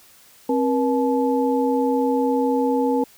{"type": "tone cluster", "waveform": "sine", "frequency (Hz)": [265.6, 479.9, 862], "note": ["C4", "B4", "A5"], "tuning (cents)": [26, -50, -36], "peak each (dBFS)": [-20, -21, -25], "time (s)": [0.49, 3.04], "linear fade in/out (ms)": 5, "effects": ["white hiss -51 dBFS RMS until 3.17 s"]}